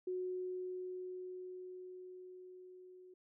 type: tone with level ramp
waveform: sine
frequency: 366.7 Hz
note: F#4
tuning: 15 cents flat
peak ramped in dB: -36 to -55 dBFS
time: 0.07-3.14 s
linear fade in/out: 5 ms
effects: none